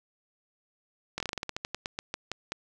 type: slowing click train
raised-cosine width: 0.2 ms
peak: -15 dBFS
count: 17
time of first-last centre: 1.18-2.52 s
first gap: 22 ms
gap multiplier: 1.16
effects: none